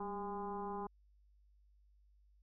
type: tone with frequency modulation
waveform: sine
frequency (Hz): 608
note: D#5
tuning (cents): -40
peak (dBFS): -39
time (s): 0-0.87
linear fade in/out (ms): 5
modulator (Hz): 207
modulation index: 2.3
effects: added 50 Hz sine -65 dBFS peak until 2.42 s